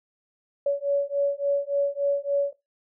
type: beating tone pair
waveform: sine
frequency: 563 / 566.5 Hz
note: C#5 / C#5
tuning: +27 / +37 cents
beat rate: 3.5 Hz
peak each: -25 dBFS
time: 0.66-2.53 s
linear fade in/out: 5 ms
effects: noise-tail reverb RT60 0.2 s tail -17 dB re dry